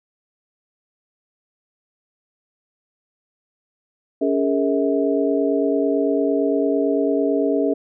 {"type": "tone cluster", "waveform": "sine", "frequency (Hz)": [281.5, 411.2, 460.1, 645], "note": ["C#4", "G#4", "A#4", "E5"], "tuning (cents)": [27, -17, -23, -38], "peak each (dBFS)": [-20, -22, -23, -24], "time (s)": [4.21, 7.74], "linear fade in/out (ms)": 10, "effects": []}